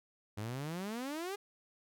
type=exponential sweep; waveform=sawtooth; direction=up; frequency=99.8 to 415.3 Hz; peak=-34 dBFS; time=0.37-1.36 s; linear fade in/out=10 ms; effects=none